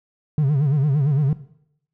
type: tone with vibrato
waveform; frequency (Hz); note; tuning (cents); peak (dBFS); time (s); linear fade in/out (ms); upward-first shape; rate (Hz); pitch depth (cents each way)
triangle; 142.7; D3; -49; -12; 0.38-1.33; 2; sine; 8.8; 130
effects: noise-tail reverb RT60 0.7 s tail -18 dB re dry + tanh soft clip ceiling -10 dBFS